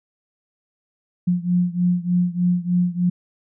sine beating tone pair, 176.4 / 179.7 Hz, F3 / F3, +18 / +50 cents, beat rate 3.3 Hz, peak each -19 / -21 dBFS, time 1.27-3.1 s, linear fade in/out 10 ms, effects none

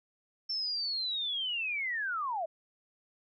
sine linear sweep, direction down, 5400 to 611 Hz, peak -31 dBFS, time 0.49-2.46 s, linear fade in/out 10 ms, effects none

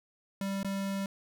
square tone with dropouts, 196 Hz, G3, in tune, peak -32 dBFS, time 0.41-1.06 s, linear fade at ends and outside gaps 2 ms, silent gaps 0.631-0.646 s, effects none

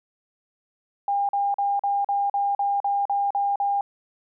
sine tone bursts, 804 Hz, G5, 44 cents sharp, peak -20 dBFS, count 11, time 1.08-3.81 s, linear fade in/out 2 ms, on 210 ms, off 42 ms, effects none

